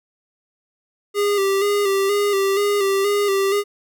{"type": "tone with vibrato", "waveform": "square", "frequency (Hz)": 400, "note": "G4", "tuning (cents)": 35, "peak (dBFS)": -17, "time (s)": [1.14, 3.64], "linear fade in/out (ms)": 50, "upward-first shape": "square", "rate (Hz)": 2.1, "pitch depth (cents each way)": 38, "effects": []}